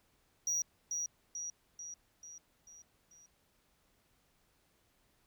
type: tone with echo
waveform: sine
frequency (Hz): 5770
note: F#8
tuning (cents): -44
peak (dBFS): -28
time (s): 0.47-0.62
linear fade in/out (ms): 2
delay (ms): 440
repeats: 6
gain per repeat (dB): -5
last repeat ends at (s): 3.26
effects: tanh soft clip ceiling -30 dBFS + pink hiss -73 dBFS RMS until 5.26 s